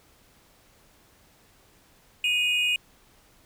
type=tone pair together; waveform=triangle; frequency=2485 / 2864 Hz; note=D#7 / F7; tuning=-3 / +43 cents; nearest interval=major second; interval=246 cents; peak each=-22 / -24 dBFS; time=2.24-2.76 s; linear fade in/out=2 ms; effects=pink hiss -59 dBFS RMS until 3.45 s